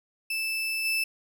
35% pulse tone with level steps, 2637 Hz, E7, in tune, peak -26 / -23 dBFS, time 0.3-1.04 s, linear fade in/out 5 ms, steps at 0.84 s, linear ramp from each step 20 ms, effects none

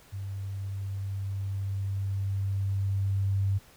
sine tone with level ramp, 98 Hz, G2, in tune, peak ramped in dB -33 to -23 dBFS, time 0.12-3.59 s, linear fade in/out 20 ms, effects pink hiss -56 dBFS RMS until 3.76 s

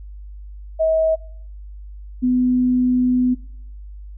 sine tone pair in turn, 640 / 250.6 Hz, D#5 / B3, +49 / +25 cents, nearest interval octave + major third, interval 1624 cents, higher first, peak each -14 dBFS, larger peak neither, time 0.79-1.16 / 2.22-3.35 s, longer second, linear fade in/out 20 ms, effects noise-tail reverb RT60 0.7 s tail -22 dB re dry + added 50 Hz sine -33 dBFS peak until 4.17 s

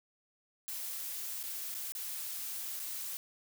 blue noise with dropouts, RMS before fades -40 dBFS, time 0.68-3.17 s, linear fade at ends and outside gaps 0 ms, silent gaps 1.43-1.437 / 1.742-1.749 / 1.921-1.951 / 2.794-2.8 s, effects none

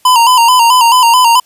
square tone with vibrato, 967 Hz, B5, 37 cents flat, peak -5 dBFS, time 0.05-1.4 s, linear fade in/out 5 ms, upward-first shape square, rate 4.6 Hz, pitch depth 71 cents each way, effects white hiss -50 dBFS RMS until 1.45 s + resampled to 32000 Hz

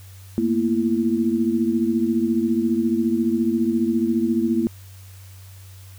sine tone cluster, 225.5 / 240 / 333.7 Hz, A3 / B3 / E4, +43 / -49 / +21 cents, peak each -22 dBFS, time 0.38-4.67 s, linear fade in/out 0 ms, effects added 95 Hz sine -40 dBFS peak until 5.98 s + white hiss -50 dBFS RMS until 5.98 s

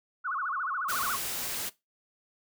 sine tone with vibrato, 1269 Hz, D#6, 34 cents sharp, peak -29 dBFS, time 0.24-1.17 s, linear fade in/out 20 ms, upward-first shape sine, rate 14 Hz, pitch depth 290 cents each way
white noise, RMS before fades -34 dBFS, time 0.88-1.7 s, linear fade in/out 20 ms
effects noise-tail reverb RT60 0.2 s tail -19 dB re dry

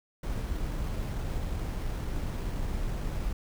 brown noise with sample-and-hold, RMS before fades -32 dBFS, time 0.23-3.33 s, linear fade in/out 5 ms, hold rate 7350 Hz, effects none

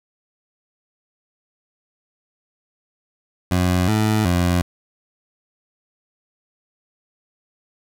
20% pulse tone with pitch steps, 90.2 / 108.1 / 88.3 Hz, F#2 / A2 / F2, -44 / -30 / +20 cents, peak -11 dBFS, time 3.51-4.62 s, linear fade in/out 5 ms, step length 370 ms, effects none

